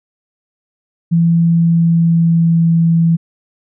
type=tone with pitch glide; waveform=sine; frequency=167.8 to 166.06 Hz; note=E3 to E3; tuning=+31 to +13 cents; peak=-8 dBFS; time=1.11-3.17 s; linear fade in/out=20 ms; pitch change=-18 cents; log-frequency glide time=1.43-2.72 s; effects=none